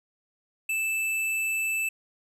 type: tone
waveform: square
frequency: 2637 Hz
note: E7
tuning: in tune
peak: -26 dBFS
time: 0.69-1.89 s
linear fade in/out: 5 ms
effects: resampled to 32000 Hz